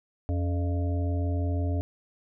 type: harmonic tone with a mistuned harmonic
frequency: 86 Hz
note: F2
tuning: 26 cents flat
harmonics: 1 / 3 / 5 / 7 / 8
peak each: -25 / -34 / -41 / -40 / -42 dBFS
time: 0.29-1.81 s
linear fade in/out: 0 ms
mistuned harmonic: 3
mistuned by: +130 cents
effects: none